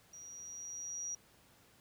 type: tone with level ramp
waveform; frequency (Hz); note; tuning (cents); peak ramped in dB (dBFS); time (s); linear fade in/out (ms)
sine; 5760; F#8; -47; -49 to -37; 0.13-1.15; 5
effects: pink hiss -65 dBFS RMS until 1.8 s + high-pass 60 Hz 12 dB/octave